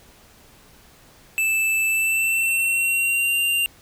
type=tone with pitch glide; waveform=square; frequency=2637 to 2783 Hz; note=E7 to F7; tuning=0 to -7 cents; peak=-19 dBFS; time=1.38-3.66 s; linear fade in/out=0 ms; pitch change=+93 cents; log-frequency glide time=1.87-3.4 s; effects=pink hiss -51 dBFS RMS until 3.81 s